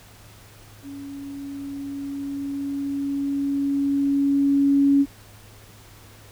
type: tone with level ramp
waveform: sine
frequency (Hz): 279.5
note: C#4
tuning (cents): +14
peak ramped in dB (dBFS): -34 to -13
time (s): 0.82-5.06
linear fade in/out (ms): 50
effects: added 104 Hz sine -49 dBFS peak until 6.31 s + pink hiss -49 dBFS RMS until 6.31 s